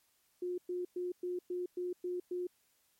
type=tone bursts; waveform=sine; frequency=358.1 Hz; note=F4; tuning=43 cents sharp; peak=-34 dBFS; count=8; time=0.42-2.47 s; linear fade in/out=5 ms; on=160 ms; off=110 ms; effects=white hiss -73 dBFS RMS until 2.99 s + MP3 64 kbps